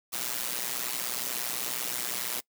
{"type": "noise with amplitude modulation", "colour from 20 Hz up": "white", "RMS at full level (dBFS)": -29, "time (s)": [0.12, 2.41], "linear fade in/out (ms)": 20, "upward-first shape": "sine", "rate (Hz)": 122, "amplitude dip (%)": 85, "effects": ["noise-tail reverb RT60 0.1 s tail -22 dB re dry", "high-pass 150 Hz 12 dB/octave"]}